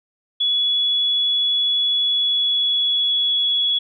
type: tone with pitch glide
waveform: sine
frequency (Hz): 3392 to 3371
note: G#7 to G#7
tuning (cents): +36 to +25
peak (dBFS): -16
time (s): 0.4-3.79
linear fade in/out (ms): 10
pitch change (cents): -11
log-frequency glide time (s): 1.96-3.54
effects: none